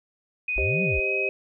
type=tone with pitch glide; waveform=sine; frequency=2491 to 2532 Hz; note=D#7 to D#7; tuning=+1 to +30 cents; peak=-24 dBFS; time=0.48-1.29 s; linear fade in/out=5 ms; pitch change=+29 cents; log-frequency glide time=0.92-1.1 s
type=linear two-way sweep; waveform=sine; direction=up then down; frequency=34.65 to 195.2 to 34.65 Hz; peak=-25 dBFS; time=0.56-1 s; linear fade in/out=10 ms; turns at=0.83 s
type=chord; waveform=sine; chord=C minor; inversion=second; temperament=equal; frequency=392 / 523.3 / 622.3 Hz; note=G4 / C5 / Eb5; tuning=0 / 0 / 0 cents; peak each=-29 / -33 / -33 dBFS; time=0.58-1.29 s; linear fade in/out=0 ms
effects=none